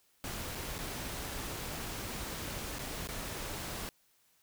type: noise with dropouts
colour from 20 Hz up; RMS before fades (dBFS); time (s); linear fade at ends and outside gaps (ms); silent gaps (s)
pink; -40; 0.24-3.89; 0; 0.55-0.554 / 0.782-0.788 / 2.785-2.792 / 3.073-3.088
effects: white hiss -70 dBFS RMS until 4.42 s